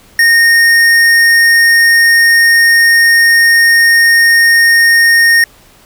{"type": "tone with hard clipping", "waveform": "sine", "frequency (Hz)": 1846, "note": "A#6", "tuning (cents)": -17, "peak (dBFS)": -6, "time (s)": [0.19, 5.44], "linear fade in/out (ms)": 2, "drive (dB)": 13, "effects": ["pink hiss -43 dBFS RMS until 5.85 s"]}